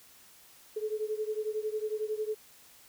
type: beating tone pair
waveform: sine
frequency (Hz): 426.1 / 437.1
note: G#4 / A4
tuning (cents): +44 / -11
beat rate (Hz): 11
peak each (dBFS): -33 / -35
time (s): 0.76-2.35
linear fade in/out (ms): 10
effects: white hiss -57 dBFS RMS until 2.88 s